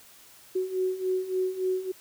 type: beating tone pair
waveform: sine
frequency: 370 / 373.5 Hz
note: F#4 / F#4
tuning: 0 / +16 cents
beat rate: 3.5 Hz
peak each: -31 / -27 dBFS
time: 0.55-1.92 s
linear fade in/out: 10 ms
effects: white hiss -53 dBFS RMS until 2 s